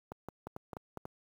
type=clicks; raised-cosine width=1 ms; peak=-27 dBFS; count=8; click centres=0.119 / 0.286 / 0.47 / 0.564 / 0.732 / 0.768 / 0.973 / 1.054 s; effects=high-pass 60 Hz 12 dB/octave + 9-bit